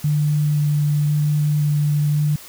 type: tone with vibrato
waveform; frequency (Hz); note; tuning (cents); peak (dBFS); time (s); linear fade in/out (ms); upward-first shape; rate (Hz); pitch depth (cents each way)
sine; 148.5; D3; +20; -15; 0.04-2.36; 5; square; 0.95; 8
effects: white hiss -40 dBFS RMS until 2.48 s